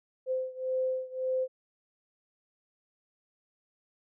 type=beating tone pair; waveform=sine; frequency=516 / 517.8 Hz; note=C5 / C5; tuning=-24 / -18 cents; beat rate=1.8 Hz; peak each=-31 / -33 dBFS; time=0.26-1.48 s; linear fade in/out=50 ms; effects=none